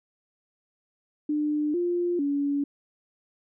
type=tone with pitch steps; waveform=sine; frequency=299.1 / 350.4 / 284.2 Hz; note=D4 / F4 / C#4; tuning=+32 / +6 / +43 cents; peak=-23 dBFS; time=1.29-2.64 s; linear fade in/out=5 ms; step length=450 ms; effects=none